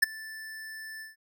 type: tone with ADSR envelope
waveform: square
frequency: 1760 Hz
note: A6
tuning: in tune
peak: -16 dBFS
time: 0.02-1.16 s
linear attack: 11 ms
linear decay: 14 ms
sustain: -24 dB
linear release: 150 ms
effects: none